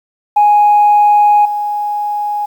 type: tone with level steps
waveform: sine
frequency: 830.6 Hz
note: G#5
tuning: in tune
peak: -4 / -14 dBFS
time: 0.36-2.46 s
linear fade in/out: 10 ms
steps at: 1.45 s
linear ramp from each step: 5 ms
effects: tanh soft clip ceiling -2 dBFS + 7-bit